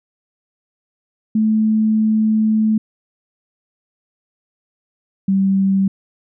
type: tone pair in turn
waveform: sine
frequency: 217.5 / 193.77 Hz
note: A3 / G3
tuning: -20 / -20 cents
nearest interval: major second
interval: 200 cents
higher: first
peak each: -12 dBFS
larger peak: neither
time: 1.35-2.78 / 5.28-5.88 s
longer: first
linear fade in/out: 5 ms
effects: none